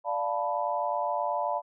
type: chord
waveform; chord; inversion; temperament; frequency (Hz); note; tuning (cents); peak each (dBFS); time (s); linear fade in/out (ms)
sine; B half-diminished seventh; first; equal; 587.3 / 698.5 / 880 / 987.8; D5 / F5 / A5 / B5; 0 / 0 / 0 / 0; -32; 0.04-1.62; 50
effects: none